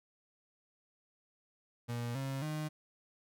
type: tone with pitch steps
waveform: 35% pulse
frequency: 119.1 / 135.24 / 153.56 Hz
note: A#2 / C#3 / D#3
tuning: +38 / -42 / -22 cents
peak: -34 dBFS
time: 1.88-2.69 s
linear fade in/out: 20 ms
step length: 270 ms
effects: none